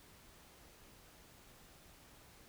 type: silence
effects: pink hiss -61 dBFS RMS until 2.48 s